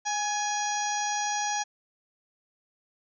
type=harmonic tone with a mistuned harmonic; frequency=826 Hz; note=G#5; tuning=10 cents flat; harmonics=1 / 2 / 3 / 4 / 5 / 6 / 7 / 8; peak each=-29 / -35 / -41 / -40 / -43 / -42 / -34 / -37 dBFS; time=0.05-1.64 s; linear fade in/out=20 ms; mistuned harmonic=2; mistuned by=+41 cents; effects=none